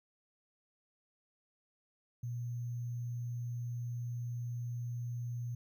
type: tone with sample-and-hold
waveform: sine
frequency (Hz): 119.9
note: A#2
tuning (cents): +49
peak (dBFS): -36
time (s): 2.23-5.55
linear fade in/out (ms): 5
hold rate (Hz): 6300
effects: none